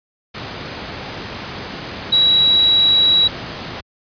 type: tone in noise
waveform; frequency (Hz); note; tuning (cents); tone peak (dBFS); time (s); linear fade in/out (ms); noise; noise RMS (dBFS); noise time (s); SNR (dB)
sine; 3888; B7; -28; -10; 2.12-3.28; 10; pink; -28; 0.34-3.81; +15
effects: high-pass 80 Hz 12 dB/octave + resampled to 11025 Hz